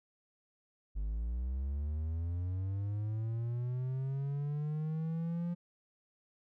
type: linear sweep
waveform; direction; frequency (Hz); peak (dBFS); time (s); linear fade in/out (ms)
triangle; up; 49 to 174.61; -31; 0.95-5.55; 20
effects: none